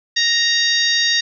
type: harmonic tone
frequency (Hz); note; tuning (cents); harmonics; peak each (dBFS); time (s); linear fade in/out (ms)
932.3; A#5; 0; 2 / 3 / 4 / 5 / 6 / 7; -19 / -27 / -18 / -21 / -23 / -30; 0.16-1.21; 10
effects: none